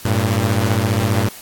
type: beating tone pair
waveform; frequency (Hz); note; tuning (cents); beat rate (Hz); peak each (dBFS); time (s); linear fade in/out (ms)
sawtooth; 98.3 / 113.3; G2 / A#2; +5 / -49; 15; -14; 0.05-1.29; 5
effects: white hiss -38 dBFS RMS until 1.41 s + AAC 64 kbps